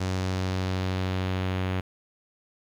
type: tone with low-pass filter sweep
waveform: sawtooth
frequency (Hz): 93.2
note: F#2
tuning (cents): +13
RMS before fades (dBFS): -28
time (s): 0-1.81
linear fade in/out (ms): 10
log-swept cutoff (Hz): 6300 to 2800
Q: 1.4
effects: 9-bit

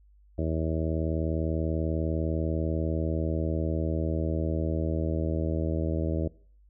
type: harmonic tone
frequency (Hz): 80.1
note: E2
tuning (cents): -49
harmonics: 1 / 2 / 3 / 4 / 5 / 6 / 7 / 8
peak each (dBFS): -29 / -33 / -37 / -33 / -38 / -40 / -37 / -40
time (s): 0.38-6.28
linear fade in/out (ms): 5
effects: noise-tail reverb RT60 0.5 s tail -21 dB re dry + added 50 Hz sine -55 dBFS peak until 6.69 s

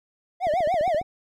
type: tone with vibrato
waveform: triangle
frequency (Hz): 668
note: E5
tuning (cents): +23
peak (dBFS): -18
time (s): 0.4-1.03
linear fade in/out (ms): 50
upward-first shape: triangle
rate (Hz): 6.8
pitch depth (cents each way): 260
type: click train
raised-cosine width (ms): 2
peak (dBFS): -23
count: 9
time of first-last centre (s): 0.47-1.014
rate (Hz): 14.7
effects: none

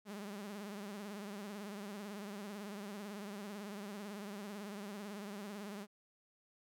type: tone with vibrato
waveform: sawtooth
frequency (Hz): 203.6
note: G#3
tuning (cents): -34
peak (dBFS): -40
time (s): 0.05-5.87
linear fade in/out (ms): 50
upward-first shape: triangle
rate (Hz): 18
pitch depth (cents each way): 110
effects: none

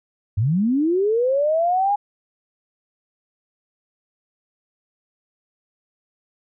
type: linear sweep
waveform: sine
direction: up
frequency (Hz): 91.9 to 831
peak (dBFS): -16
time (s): 0.37-1.96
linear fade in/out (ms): 10
effects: none

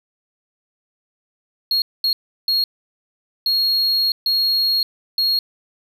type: tone bursts at uneven times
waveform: triangle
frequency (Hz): 4290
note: C8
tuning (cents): +42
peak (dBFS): -14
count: 6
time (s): 1.71-1.82 / 2.04-2.13 / 2.48-2.64 / 3.46-4.12 / 4.26-4.83 / 5.18-5.39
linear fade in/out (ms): 2
effects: none

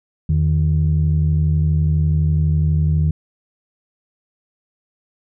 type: tone pair together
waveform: sine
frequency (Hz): 82.41 / 154.49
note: E2 / D#3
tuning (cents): 0 / -12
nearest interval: major seventh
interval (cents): 1088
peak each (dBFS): -15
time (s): 0.29-3.11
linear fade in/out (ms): 5
effects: tanh soft clip ceiling -8 dBFS

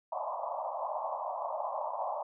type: band-pass noise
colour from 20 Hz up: pink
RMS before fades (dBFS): -36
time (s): 0.12-2.23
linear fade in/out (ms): 5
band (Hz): 570 to 1100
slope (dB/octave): 96
effects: none

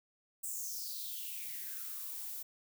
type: noise with high-pass filter sweep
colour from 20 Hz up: violet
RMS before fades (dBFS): -42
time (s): 0.43-2.43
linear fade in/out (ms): 10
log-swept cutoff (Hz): 8300 to 630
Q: 5.3
effects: none

